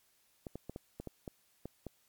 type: clicks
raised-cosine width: 2 ms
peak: -28 dBFS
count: 9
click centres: 0.468 / 0.556 / 0.696 / 0.761 / 1 / 1.073 / 1.278 / 1.656 / 1.867 s
effects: white hiss -71 dBFS RMS until 2.08 s + MP3 96 kbps